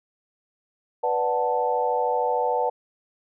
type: chord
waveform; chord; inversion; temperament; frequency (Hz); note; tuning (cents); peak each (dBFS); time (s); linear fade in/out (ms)
sine; B minor seventh; none; equal; 493.9 / 587.3 / 740 / 880; B4 / D5 / F#5 / A5; 0 / 0 / 0 / 0; -25 / -29 / -27 / -25; 1.03-2.7; 10
effects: none